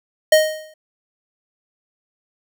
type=tone with exponential decay; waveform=square; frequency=622.3 Hz; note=D#5; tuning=in tune; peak=-7 dBFS; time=0.32-0.74 s; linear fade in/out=5 ms; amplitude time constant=90 ms; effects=none